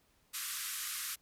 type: band-pass noise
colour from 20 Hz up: white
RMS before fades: -40 dBFS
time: 0.33-1.16 s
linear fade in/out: 20 ms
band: 1100 to 14000 Hz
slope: 96 dB/octave
effects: pink hiss -71 dBFS RMS until 1.21 s